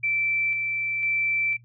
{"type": "tone with tremolo", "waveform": "sine", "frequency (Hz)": 2333, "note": "D7", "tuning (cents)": -12, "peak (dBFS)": -22, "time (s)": [0.03, 1.57], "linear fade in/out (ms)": 10, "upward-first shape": "square", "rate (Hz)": 1, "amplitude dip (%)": 30, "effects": ["noise-tail reverb RT60 0.1 s tail -21 dB re dry", "added 119 Hz sine -50 dBFS peak until 1.64 s"]}